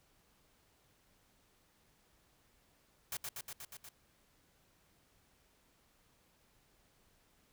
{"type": "noise with echo", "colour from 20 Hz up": "white", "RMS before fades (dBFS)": -40, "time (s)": [3.12, 3.17], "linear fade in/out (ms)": 2, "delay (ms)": 120, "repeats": 6, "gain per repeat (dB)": -2, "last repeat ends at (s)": 3.89, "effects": ["pink hiss -71 dBFS RMS until 7.52 s"]}